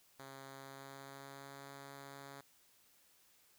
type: tone with pitch glide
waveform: 5% pulse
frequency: 135.8 to 138.81 Hz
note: C#3 to C#3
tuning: -35 to +3 cents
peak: -39 dBFS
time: 0.19-2.41 s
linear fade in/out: 5 ms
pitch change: +38 cents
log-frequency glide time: 0.5-1.61 s
effects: white hiss -69 dBFS RMS until 3.58 s